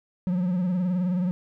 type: tone with vibrato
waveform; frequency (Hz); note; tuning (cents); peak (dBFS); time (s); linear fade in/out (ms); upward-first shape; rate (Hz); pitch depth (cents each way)
triangle; 180.6; F#3; -42; -20; 0.27-1.31; 0; triangle; 19; 88
effects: none